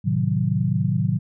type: chord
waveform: sine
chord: A diminished seventh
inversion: none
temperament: equal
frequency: 110 / 130.81 / 155.56 / 185 Hz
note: A2 / C3 / Eb3 / Gb3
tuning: 0 / 0 / 0 / 0 cents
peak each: -24 dBFS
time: 0.04-1.19 s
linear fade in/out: 20 ms
effects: none